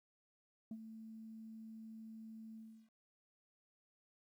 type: tone with ADSR envelope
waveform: sine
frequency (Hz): 221.7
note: A3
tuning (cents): +13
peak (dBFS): -39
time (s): 0.71-2.9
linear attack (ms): 3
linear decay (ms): 54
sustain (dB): -10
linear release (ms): 330
effects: tanh soft clip ceiling -41 dBFS + 13-bit